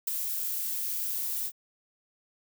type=noise with ADSR envelope; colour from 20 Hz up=violet; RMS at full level=-26 dBFS; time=0.07-1.52 s; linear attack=8 ms; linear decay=12 ms; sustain=-6 dB; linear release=61 ms; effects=none